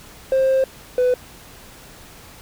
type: tone pair in turn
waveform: triangle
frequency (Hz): 529 / 499.5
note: C5 / B4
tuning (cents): +19 / +20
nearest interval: minor second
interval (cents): 99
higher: first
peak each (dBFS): -11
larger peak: neither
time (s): 0.32-0.64 / 0.98-1.14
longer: first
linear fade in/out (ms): 2
effects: tanh soft clip ceiling -9 dBFS + pink hiss -43 dBFS RMS until 2.41 s